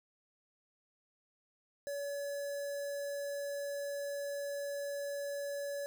square tone with notch filter, 568 Hz, C#5, 42 cents sharp, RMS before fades -39 dBFS, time 1.87-5.86 s, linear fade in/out 0 ms, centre 2800 Hz, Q 1.1, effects none

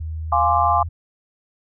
sine tone with pitch glide, 79.4 to 83.88 Hz, D#2 to E2, +36 to +31 cents, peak -25 dBFS, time 0-0.89 s, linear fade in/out 10 ms, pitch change +95 cents, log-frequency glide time 0.4-0.51 s
sine chord, D half-diminished seventh, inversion first, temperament equal, 698.5 / 830.6 / 1046.5 / 1174.7 Hz, F5 / Ab5 / C6 / D6, 0 / 0 / 0 / 0 cents, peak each -20 dBFS, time 0.32-0.83 s, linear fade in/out 5 ms
effects none

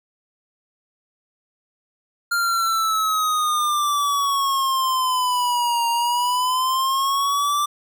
square exponential two-way sweep, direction down then up, 1402 to 933 to 1180 Hz, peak -19 dBFS, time 2.31-7.66 s, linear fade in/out 10 ms, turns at 5.88 s, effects none

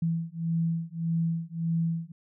sine beating tone pair, 164.81 / 166.51 Hz, E3 / E3, 0 / +18 cents, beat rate 1.7 Hz, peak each -29 dBFS, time 0.02-2.12 s, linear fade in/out 5 ms, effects none

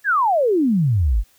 sine exponential sweep, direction down, 1770 to 43.65 Hz, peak -14 dBFS, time 0.04-1.24 s, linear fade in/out 50 ms, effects white hiss -57 dBFS RMS until 1.38 s

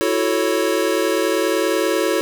square chord, F# minor seventh, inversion third, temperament equal, 329.6 / 370 / 440 / 554.4 Hz, E4 / F#4 / A4 / C#5, 0 / 0 / 0 / 0 cents, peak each -23 dBFS, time 0.01-2.21 s, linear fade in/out 0 ms, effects none

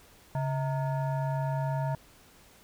sine tone with frequency modulation, 138.59 Hz, C#3, in tune, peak -27 dBFS, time 0.35-1.95 s, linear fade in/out 2 ms, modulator 782 Hz, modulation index 0.78, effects pink hiss -57 dBFS RMS until 2.63 s

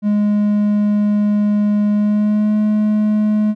triangle tone with pitch glide, 207.7 to 212.1 Hz, G#3 to G#3, 0 to +37 cents, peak -10 dBFS, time 0.02-3.55 s, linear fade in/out 50 ms, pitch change +37 cents, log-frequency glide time 1.92-2.56 s, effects none

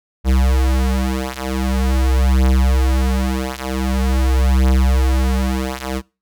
square beating tone pair, 64.8 / 65.25 Hz, C2 / C2, -16 / -4 cents, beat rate 0.45 Hz, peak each -18 / -17 dBFS, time 0.24-6.02 s, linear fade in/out 50 ms, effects noise-tail reverb RT60 0.3 s tail -24 dB re dry

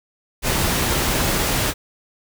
pink noise, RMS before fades -20 dBFS, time 0.42-1.74 s, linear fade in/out 50 ms, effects none

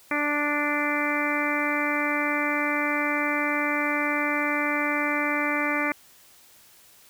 harmonic tone, 293.7 Hz, D4, in tune, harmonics 1 / 2 / 3 / 4 / 5 / 6 / 7 / 8, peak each -29 / -32 / -34 / -31 / -33 / -32 / -29 / -31 dBFS, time 0.11-5.92 s, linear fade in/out 2 ms, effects white hiss -54 dBFS RMS until 7.09 s

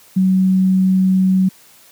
sine tone, 187.9 Hz, F#3, 27 cents sharp, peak -10 dBFS, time 0.16-1.49 s, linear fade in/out 10 ms, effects white hiss -47 dBFS RMS until 1.91 s + high-pass 100 Hz 12 dB/octave

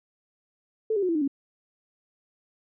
sine tone with pitch steps, 439.7 / 400.9 / 365.5 / 333.2 / 303.8 / 277 Hz, A4 / G4 / F#4 / E4 / D#4 / C#4, -1 / +39 / -21 / +19 / -41 / -1 cents, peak -22 dBFS, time 0.9-1.278 s, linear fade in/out 5 ms, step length 63 ms, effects none

